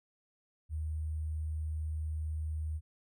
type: tone with sample-and-hold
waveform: sine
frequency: 77.78 Hz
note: D#2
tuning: in tune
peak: -33 dBFS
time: 0.69-2.81 s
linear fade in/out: 50 ms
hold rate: 8820 Hz
effects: none